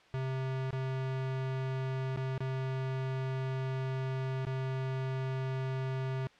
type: tone with dropouts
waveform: square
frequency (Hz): 131.7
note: C3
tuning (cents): +12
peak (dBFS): -33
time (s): 0.14-6.27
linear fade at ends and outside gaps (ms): 0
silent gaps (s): 0.706-0.729 / 2.161-2.173 / 2.379-2.405 / 4.451-4.468
effects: white hiss -60 dBFS RMS until 6.39 s + low-pass 3000 Hz 12 dB/octave